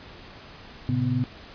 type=tone cluster; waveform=sine; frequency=113.6 / 135 / 250.6 Hz; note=A#2 / C#3 / B3; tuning=-44 / -45 / +25 cents; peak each=-26 dBFS; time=0.89-1.24 s; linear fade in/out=0 ms; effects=pink hiss -45 dBFS RMS until 1.54 s + resampled to 11025 Hz